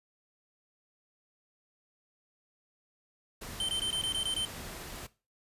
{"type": "noise", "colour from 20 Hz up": "pink", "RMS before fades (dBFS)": -43, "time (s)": [3.41, 5.07], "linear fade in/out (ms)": 10}
{"type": "tone bursts", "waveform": "square", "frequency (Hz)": 3100, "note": "G7", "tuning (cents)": -20, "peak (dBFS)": -30, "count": 8, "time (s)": [3.6, 4.451], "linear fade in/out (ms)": 2, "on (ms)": 88, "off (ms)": 21}
{"effects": ["noise-tail reverb RT60 0.3 s tail -18 dB re dry", "resampled to 32000 Hz"]}